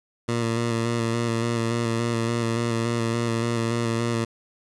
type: tone with vibrato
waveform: 15% pulse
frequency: 116.2 Hz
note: A#2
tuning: 5 cents flat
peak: -16 dBFS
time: 0.28-4.25 s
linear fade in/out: 10 ms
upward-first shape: square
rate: 3.5 Hz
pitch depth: 23 cents each way
effects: resampled to 22050 Hz + 8-bit